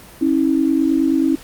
sine tone pair together, 272.1 / 321.5 Hz, C#4 / E4, -32 / -43 cents, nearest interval minor third, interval 289 cents, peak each -16 dBFS, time 0.21-1.36 s, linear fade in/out 10 ms, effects pink hiss -41 dBFS RMS until 1.43 s + Opus 32 kbps

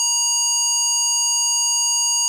square tone with band-pass filter, 950 Hz, A#5, 33 cents sharp, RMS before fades -19 dBFS, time 0-2.28 s, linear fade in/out 0 ms, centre 6500 Hz, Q 4.6, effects none

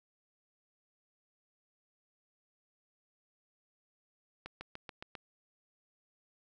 accelerating click train, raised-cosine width 0.3 ms, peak -27 dBFS, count 6, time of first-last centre 4.46-5.152 s, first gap 150 ms, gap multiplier 0.96, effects none

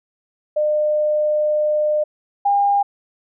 sine tone pair in turn, 604 / 806.2 Hz, D5 / G5, +48 / +48 cents, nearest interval perfect fourth, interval 500 cents, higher second, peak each -15 / -13 dBFS, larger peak second, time 0.56-2.04 / 2.45-2.83 s, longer first, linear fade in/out 10 ms, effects none

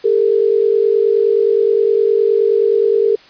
sine tone pair together, 404.9 / 454.5 Hz, G#4 / A#4, -44 / -44 cents, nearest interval major second, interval 200 cents, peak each -13 dBFS, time 0.04-3.16 s, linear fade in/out 10 ms, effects white hiss -44 dBFS RMS until 3.29 s + resampled to 11025 Hz

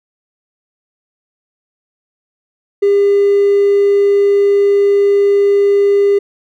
triangle tone with hard clipping, 402.3 Hz, G4, 45 cents sharp, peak -8 dBFS, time 2.82-6.19 s, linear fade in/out 10 ms, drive 4 dB, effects none

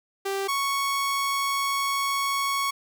sawtooth tone pair in turn, 392 / 1108.7 Hz, G4 / C#6, 0 / 0 cents, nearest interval octave + tritone, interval 1800 cents, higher second, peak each -22 / -20 dBFS, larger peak second, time 0.25-0.48 / 0.48-2.71 s, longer second, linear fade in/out 10 ms, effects none

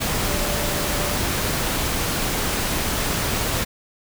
sine tone in noise, 587.3 Hz, D5, in tune, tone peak -31 dBFS, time 0.24-1.17 s, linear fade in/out 20 ms, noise pink, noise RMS -23 dBFS, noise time 0-3.65 s, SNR -11 dB, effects none

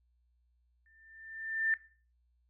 sine tone with exponential growth, 1788 Hz, A6, 27 cents sharp, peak -24 dBFS, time 0.86-1.74 s, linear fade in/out 1 ms, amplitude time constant 190 ms, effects noise-tail reverb RT60 0.4 s tail -19 dB re dry + added 60 Hz sine -69 dBFS peak until 2.49 s

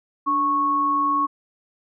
sine tone pair together, 292.1 / 1102.8 Hz, D4 / C#6, -9 / -9 cents, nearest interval octave + major seventh, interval 2300 cents, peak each -28 / -18 dBFS, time 0.26-1.27 s, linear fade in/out 20 ms, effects none

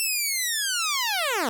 10% pulse linear sweep, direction down, 2709 to 210.1 Hz, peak -15 dBFS, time 0-1.49 s, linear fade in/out 0 ms, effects none

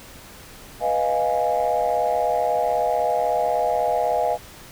sine chord, F half-diminished seventh, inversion second, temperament equal, 493.9 / 622.3 / 698.5 / 830.6 Hz, Cb5 / Eb5 / F5 / Ab5, 0 / 0 / 0 / 0 cents, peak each -25 / -23 / -22 / -24 dBFS, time 0.8-4.38 s, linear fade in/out 50 ms, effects tanh soft clip ceiling -11 dBFS + pink hiss -43 dBFS RMS until 4.71 s

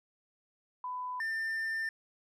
sine / triangle tone pair in turn, 1000 / 1794.2 Hz, B5 / A6, +21 / +33 cents, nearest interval minor seventh, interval 1012 cents, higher second, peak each -35 / -30 dBFS, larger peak second, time 0.84-1.2 / 1.2-1.89 s, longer second, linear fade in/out 2 ms, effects resampled to 32000 Hz

